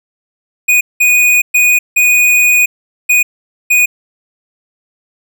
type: tone bursts at uneven times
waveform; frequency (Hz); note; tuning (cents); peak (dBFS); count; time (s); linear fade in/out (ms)
square; 2473; D#7; -11; -7; 6; 0.68-0.81 / 1-1.42 / 1.54-1.79 / 1.96-2.66 / 3.09-3.23 / 3.7-3.86; 10
effects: none